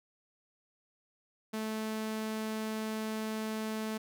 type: tone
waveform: sawtooth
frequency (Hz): 218.3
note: A3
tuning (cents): -13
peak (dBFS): -30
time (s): 1.53-3.98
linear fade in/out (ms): 10
effects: none